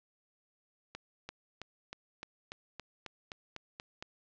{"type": "accelerating click train", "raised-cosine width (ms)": 0.2, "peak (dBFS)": -24, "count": 12, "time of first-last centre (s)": [0.95, 4.025], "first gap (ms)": 340, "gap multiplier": 0.96, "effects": ["low-pass 5000 Hz 12 dB/octave"]}